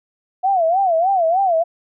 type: tone with vibrato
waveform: sine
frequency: 715 Hz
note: F5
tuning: 41 cents sharp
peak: -13 dBFS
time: 0.43-1.64 s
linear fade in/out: 20 ms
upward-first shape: sine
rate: 3.3 Hz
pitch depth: 180 cents each way
effects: none